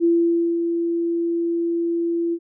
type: tone with ADSR envelope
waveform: sine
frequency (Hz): 338.4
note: E4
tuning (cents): +45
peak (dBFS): -13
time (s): 0-2.39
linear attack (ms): 42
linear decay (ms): 530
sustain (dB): -6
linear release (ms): 59
effects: none